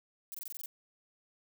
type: noise bursts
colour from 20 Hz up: violet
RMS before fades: -42 dBFS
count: 8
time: 0.32-0.659 s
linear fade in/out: 0 ms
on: 24 ms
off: 21 ms
effects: none